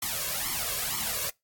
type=noise with flanger; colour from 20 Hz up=white; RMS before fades=-31 dBFS; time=0.02-1.3 s; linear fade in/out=5 ms; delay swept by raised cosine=0.92 to 1.85 ms; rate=2.1 Hz; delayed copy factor=+0.85; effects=noise-tail reverb RT60 0.2 s tail -24 dB re dry + AAC 64 kbps